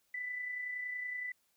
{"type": "tone with amplitude modulation", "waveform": "sine", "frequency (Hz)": 1989, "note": "B6", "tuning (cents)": 12, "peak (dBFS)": -35, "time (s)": [0.14, 1.32], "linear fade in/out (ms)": 5, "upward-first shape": "sine", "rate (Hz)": 30.7, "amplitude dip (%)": 40, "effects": ["white hiss -75 dBFS RMS until 1.56 s"]}